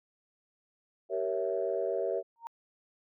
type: chord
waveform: sine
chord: G diminished seventh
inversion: none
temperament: equal with one note detuned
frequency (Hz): 385.9 / 466.2 / 554.4 / 659.3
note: G4 / Bb4 / Db5 / Fb5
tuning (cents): -27 / 0 / 0 / 0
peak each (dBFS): -34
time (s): 1.09-2.23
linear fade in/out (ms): 50
type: tone with exponential growth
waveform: sine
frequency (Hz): 925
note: A#5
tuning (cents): -14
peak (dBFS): -33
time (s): 2.36-2.47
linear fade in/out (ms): 0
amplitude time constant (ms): 22
effects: tanh soft clip ceiling -18 dBFS